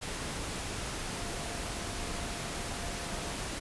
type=tone in noise; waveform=sine; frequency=695 Hz; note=F5; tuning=9 cents flat; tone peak=-47 dBFS; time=1.16-3.34 s; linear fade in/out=20 ms; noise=pink; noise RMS=-37 dBFS; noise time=0.01-3.6 s; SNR=-13 dB; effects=resampled to 24000 Hz